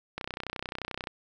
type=click train; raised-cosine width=0.3 ms; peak=-18 dBFS; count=29; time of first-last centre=0.18-1.072 s; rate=31.4 Hz; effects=none